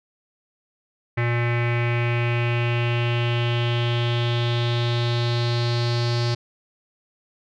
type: tone with low-pass filter sweep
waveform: square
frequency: 119.1 Hz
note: A#2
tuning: 38 cents sharp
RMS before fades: -22 dBFS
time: 1.17-6.35 s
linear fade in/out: 10 ms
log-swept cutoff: 2100 to 4700 Hz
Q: 4.6
effects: none